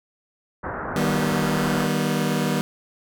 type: low-pass noise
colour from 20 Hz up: white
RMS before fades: -30 dBFS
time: 0.63-1.87 s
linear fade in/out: 10 ms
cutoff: 1600 Hz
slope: 48 dB/octave
type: chord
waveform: sawtooth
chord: Eb augmented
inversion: none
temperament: just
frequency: 155.56 / 194.45 / 243.1 Hz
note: Eb3 / G3 / B3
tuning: 0 / -14 / -27 cents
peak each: -21 dBFS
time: 0.96-2.61 s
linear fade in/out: 0 ms
effects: none